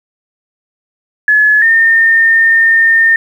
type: tone pair in turn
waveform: sine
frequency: 1707 / 1818.5 Hz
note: G#6 / A#6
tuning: +47 / -43 cents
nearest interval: minor second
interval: 110 cents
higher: second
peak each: -5 dBFS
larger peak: neither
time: 1.28-1.62 / 1.62-3.16 s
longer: second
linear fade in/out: 2 ms
effects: 7-bit